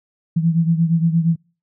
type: beating tone pair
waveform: sine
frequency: 164 / 172.6 Hz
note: E3 / F3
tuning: -9 / -20 cents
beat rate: 8.6 Hz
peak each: -15 / -20 dBFS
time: 0.36-1.36 s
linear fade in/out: 10 ms
effects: noise-tail reverb RT60 0.4 s tail -26 dB re dry